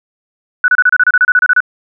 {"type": "tone bursts", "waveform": "sine", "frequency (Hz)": 1482, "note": "F#6", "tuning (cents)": 2, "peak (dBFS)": -5, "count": 14, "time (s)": [0.64, 1.604], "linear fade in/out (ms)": 2, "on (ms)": 41, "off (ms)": 30, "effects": []}